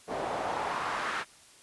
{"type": "noise with band-pass filter sweep", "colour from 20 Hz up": "pink", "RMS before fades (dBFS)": -33, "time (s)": [0.07, 1.25], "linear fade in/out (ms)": 50, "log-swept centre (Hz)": [580, 1500], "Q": 1.7, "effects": ["white hiss -56 dBFS RMS until 1.62 s", "resampled to 24000 Hz"]}